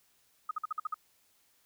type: tone bursts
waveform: sine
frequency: 1256 Hz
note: D#6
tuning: 16 cents sharp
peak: -30 dBFS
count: 7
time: 0.49-0.943 s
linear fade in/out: 5 ms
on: 21 ms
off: 51 ms
effects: white hiss -69 dBFS RMS until 1.65 s